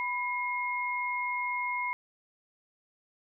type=tone pair together; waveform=sine; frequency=987.8 / 2146 Hz; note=B5 / C7; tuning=0 / +43 cents; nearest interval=octave + minor second; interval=1343 cents; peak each=-32 / -32 dBFS; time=0-1.93 s; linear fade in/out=0 ms; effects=none